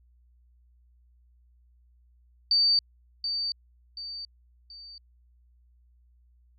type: tone with echo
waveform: sine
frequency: 4605 Hz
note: D8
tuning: 35 cents flat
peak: -19 dBFS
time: 2.51-2.79 s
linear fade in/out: 2 ms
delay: 730 ms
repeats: 3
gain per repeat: -8 dB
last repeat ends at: 4.98 s
effects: added 60 Hz sine -58 dBFS peak until 6.58 s